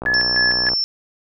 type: click train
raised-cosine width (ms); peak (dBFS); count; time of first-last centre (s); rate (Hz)
1; -14; 45; 0.02-0.734; 61.6
type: tone with tremolo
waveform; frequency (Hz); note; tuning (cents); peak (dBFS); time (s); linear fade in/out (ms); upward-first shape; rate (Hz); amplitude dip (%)
sine; 1708; G#6; +48; -15; 0.06-0.69; 0; square; 3.3; 65
type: tone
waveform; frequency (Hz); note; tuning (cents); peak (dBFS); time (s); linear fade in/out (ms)
sine; 5380; E8; +34; -17; 0.14-0.84; 0
effects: none